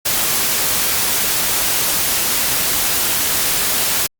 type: noise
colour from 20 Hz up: white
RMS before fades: -17 dBFS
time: 0.05-4.07 s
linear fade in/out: 10 ms
effects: Opus 48 kbps

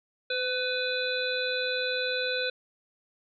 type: harmonic tone with a mistuned harmonic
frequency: 500 Hz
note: B4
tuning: 21 cents sharp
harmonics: 1 / 3 / 5 / 7 / 8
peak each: -31 / -32 / -36 / -38 / -33 dBFS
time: 0.3-2.5 s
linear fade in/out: 5 ms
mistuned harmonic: 1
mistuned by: +23 cents
effects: none

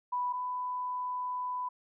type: tone pair in turn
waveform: sine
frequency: 987.8 / 997 Hz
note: B5 / B5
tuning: 0 / +16 cents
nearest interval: unison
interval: 16 cents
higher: second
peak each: -29 / -32 dBFS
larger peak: first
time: 0.12-0.33 / 0.33-1.69 s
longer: second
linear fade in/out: 10 ms
effects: none

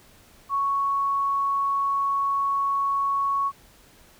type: tone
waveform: sine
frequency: 1110 Hz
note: C#6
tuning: 2 cents sharp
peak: -21 dBFS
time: 0.49-3.52 s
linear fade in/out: 50 ms
effects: pink hiss -54 dBFS RMS until 4.19 s

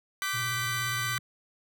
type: chord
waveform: sawtooth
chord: G major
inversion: second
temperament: equal with one note detuned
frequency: 1174.7 / 1530.4 / 1975.5 Hz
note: D6 / G6 / B6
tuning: 0 / -42 / 0 cents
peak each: -30 dBFS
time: 0.22-1.18 s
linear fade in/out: 0 ms
type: tone with vibrato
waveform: triangle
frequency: 120 Hz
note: B2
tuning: 49 cents flat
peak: -34 dBFS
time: 0.33-1.19 s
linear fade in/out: 20 ms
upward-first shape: sine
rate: 17 Hz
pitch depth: 92 cents each way
effects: none

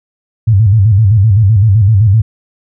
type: tone with vibrato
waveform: sine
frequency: 104 Hz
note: G#2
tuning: 3 cents sharp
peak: -4 dBFS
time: 0.47-2.22 s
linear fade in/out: 10 ms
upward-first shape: square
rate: 7.8 Hz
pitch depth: 130 cents each way
effects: none

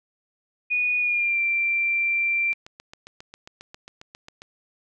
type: tone with pitch glide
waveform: sine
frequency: 2464 to 2358 Hz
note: D#7 to D7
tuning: -17 to +6 cents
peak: -20 dBFS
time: 0.7-2.54 s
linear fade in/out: 20 ms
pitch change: -77 cents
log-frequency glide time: 0.99-1.39 s
type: click train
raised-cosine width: 0.2 ms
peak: -24 dBFS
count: 15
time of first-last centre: 2.53-4.419 s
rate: 7.41 Hz
effects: none

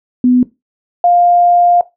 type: tone pair in turn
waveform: sine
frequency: 249.2 / 702.2 Hz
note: B3 / F5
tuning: +16 / +9 cents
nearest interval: octave + tritone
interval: 1793 cents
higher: second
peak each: -6 dBFS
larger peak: neither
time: 0.24-0.43 / 1.04-1.81 s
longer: second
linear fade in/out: 2 ms
effects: noise-tail reverb RT60 0.2 s tail -17 dB re dry

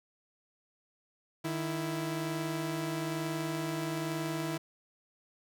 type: tone pair together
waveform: sawtooth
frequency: 154.8 / 330.7 Hz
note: D#3 / E4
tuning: -9 / +6 cents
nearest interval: octave + minor second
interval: 1315 cents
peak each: -32 / -31 dBFS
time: 1.44-4.58 s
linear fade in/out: 10 ms
effects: none

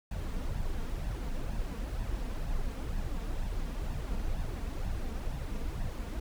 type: noise with flanger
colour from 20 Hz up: brown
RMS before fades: -34 dBFS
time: 0.11-6.2 s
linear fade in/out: 5 ms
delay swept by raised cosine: 1.1 to 4.4 ms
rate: 2.1 Hz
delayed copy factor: +0.55
effects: none

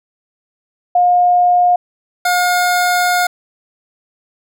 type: tone pair in turn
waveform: sine / 25% pulse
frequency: 713 / 715.8 Hz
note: F5 / F5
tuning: +36 / +42 cents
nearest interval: unison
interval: 6 cents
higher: second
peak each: -8 dBFS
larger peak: neither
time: 0.95-1.76 / 2.25-3.27 s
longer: second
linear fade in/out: 5 ms
effects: none

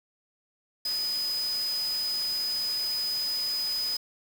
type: tone in noise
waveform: sine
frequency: 5000 Hz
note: D#8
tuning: 8 cents sharp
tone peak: -27 dBFS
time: 0.85-3.97 s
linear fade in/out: 5 ms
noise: white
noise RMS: -40 dBFS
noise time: 0.85-3.97 s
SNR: +10 dB
effects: none

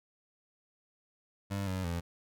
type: tone with pitch steps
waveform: 25% pulse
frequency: 99.1 / 93.7 / 85.3 Hz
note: G2 / F#2 / F2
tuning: +19 / +22 / -40 cents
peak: -29 dBFS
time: 1.5-2.01 s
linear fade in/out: 20 ms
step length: 170 ms
effects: none

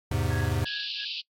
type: chord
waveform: square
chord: E augmented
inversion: none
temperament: equal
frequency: 82.41 / 103.83 / 130.81 Hz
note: E2 / G#2 / B#2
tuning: 0 / 0 / 0 cents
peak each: -30 / -29 / -31 dBFS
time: 0.11-0.65 s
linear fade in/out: 5 ms
type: tone with tremolo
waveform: sine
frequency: 1661.2 Hz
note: G#6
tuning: in tune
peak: -34 dBFS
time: 0.3-1.05 s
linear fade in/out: 5 ms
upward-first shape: sine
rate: 2.8 Hz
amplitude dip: 100%
type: band-pass noise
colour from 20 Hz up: pink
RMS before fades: -34 dBFS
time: 0.65-1.22 s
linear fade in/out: 20 ms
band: 2600 to 4900 Hz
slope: 96 dB/octave
effects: noise-tail reverb RT60 0.1 s tail -23 dB re dry + AAC 64 kbps

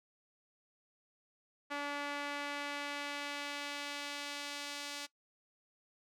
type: tone with band-pass filter sweep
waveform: sawtooth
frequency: 287.7 Hz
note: D4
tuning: 36 cents flat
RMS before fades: -41 dBFS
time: 1.7-5.07 s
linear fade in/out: 20 ms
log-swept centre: 1600 to 4600 Hz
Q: 0.86
effects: noise-tail reverb RT60 0.1 s tail -20 dB re dry

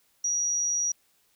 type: tone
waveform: sine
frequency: 5770 Hz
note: F#8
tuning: 44 cents flat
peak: -24 dBFS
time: 0.24-0.92 s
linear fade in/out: 5 ms
effects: white hiss -67 dBFS RMS until 1.35 s

